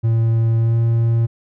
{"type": "tone with pitch glide", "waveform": "triangle", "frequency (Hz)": [113.9, 115.42], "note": ["A#2", "A#2"], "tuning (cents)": [-40, -17], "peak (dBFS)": -11, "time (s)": [0.03, 1.27], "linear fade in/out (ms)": 20, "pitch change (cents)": 23, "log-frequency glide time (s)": [0.59, 0.76], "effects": []}